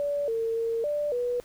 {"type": "tone with pitch steps", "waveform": "sine", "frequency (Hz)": [576, 454.1, 457.8, 589, 487.7], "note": ["D5", "A#4", "A#4", "D5", "B4"], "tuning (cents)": [-34, -45, -31, 5, -22], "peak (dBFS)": -25, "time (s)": [0, 1.4], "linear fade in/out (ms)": 0, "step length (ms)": 280, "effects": ["pink hiss -55 dBFS RMS until 1.44 s"]}